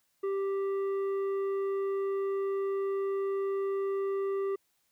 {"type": "tone with tanh clipping", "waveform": "sine", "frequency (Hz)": 392, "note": "G4", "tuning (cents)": 0, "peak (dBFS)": -30, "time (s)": [0.23, 4.56], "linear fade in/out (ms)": 10, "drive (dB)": 8, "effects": ["white hiss -74 dBFS RMS until 4.91 s"]}